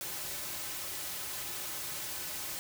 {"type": "noise with comb filter", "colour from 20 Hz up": "white", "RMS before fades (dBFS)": -39, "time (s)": [0.01, 2.59], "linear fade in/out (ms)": 0, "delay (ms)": 4.3, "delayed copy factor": -0.5, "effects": []}